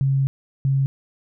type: tone pair in turn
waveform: sine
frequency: 136 / 136 Hz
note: C#3 / C#3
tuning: -33 / -33 cents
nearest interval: unison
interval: 0 cents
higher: neither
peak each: -16 dBFS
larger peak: neither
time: 0.01-0.27 / 0.65-0.86 s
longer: first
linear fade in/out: 0 ms
effects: none